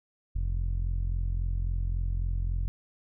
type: tone with low-pass filter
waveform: sawtooth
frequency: 43.65 Hz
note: F1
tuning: in tune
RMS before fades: -29 dBFS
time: 0.35-2.68 s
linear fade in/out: 0 ms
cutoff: 89 Hz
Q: 1.1
effects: none